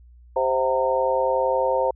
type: harmonic tone with a mistuned harmonic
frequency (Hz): 130.81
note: C3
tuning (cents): 0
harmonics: 3 / 4 / 5 / 6 / 7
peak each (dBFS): -29 / -21 / -28 / -31 / -24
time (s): 0.36-1.91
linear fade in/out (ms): 5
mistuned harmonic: 6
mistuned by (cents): -65
effects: added 60 Hz sine -46 dBFS peak until 1.95 s